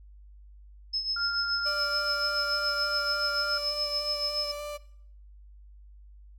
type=tone with tremolo; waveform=sine; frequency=5190 Hz; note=E8; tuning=28 cents flat; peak=-25 dBFS; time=0.93-4.52 s; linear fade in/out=10 ms; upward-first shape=triangle; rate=7 Hz; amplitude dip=70%
type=tone; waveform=sine; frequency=1396.9 Hz; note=F6; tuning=in tune; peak=-30 dBFS; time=1.16-3.58 s; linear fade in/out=5 ms
type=tone with vibrato; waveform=35% pulse; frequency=587.3 Hz; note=D5; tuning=in tune; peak=-33 dBFS; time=1.65-4.78 s; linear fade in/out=20 ms; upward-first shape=square; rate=3.4 Hz; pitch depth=9 cents each way
effects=noise-tail reverb RT60 0.7 s tail -21 dB re dry + added 50 Hz sine -48 dBFS peak until 6.38 s